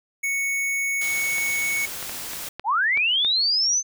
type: tone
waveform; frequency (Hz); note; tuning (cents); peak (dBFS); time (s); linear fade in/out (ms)
square; 2217; C#7; 0; -23; 0.23-1.86; 10
type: noise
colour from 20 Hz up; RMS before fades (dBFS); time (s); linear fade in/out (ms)
white; -33; 1.01-2.49; 5
type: clicks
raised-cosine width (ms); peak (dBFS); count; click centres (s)
0.3; -17; 7; 1.383 / 2.027 / 2.095 / 2.334 / 2.596 / 2.974 / 3.248
type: linear sweep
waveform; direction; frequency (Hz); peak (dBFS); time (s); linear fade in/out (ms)
sine; up; 743 to 6272; -18; 2.64-3.83; 50
effects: none